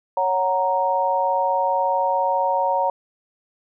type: chord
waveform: sine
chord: F# major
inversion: second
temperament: equal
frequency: 554.4 / 740 / 932.3 Hz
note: C#5 / F#5 / A#5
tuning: 0 / 0 / 0 cents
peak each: -23 / -24 / -20 dBFS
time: 0.17-2.9 s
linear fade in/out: 2 ms
effects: none